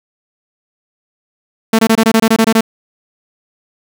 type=tone bursts; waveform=sawtooth; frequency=223.8 Hz; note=A3; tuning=30 cents sharp; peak=-3 dBFS; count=11; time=1.73-2.609 s; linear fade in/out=5 ms; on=59 ms; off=23 ms; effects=7-bit